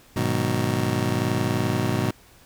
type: chord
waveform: 25% pulse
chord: G# minor seventh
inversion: none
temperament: just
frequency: 103.83 / 124.59 / 155.74 / 186.89 Hz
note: G#2 / B2 / D#3 / F#3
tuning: 0 / +16 / +2 / +18 cents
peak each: -23 / -22 / -26 / -27 dBFS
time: 0.16-2.11 s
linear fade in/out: 5 ms
effects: pink hiss -53 dBFS RMS until 2.45 s